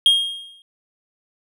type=tone with exponential decay; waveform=triangle; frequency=3242 Hz; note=G#7; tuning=42 cents flat; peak=-7 dBFS; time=0.06-0.62 s; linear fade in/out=1 ms; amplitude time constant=120 ms; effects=none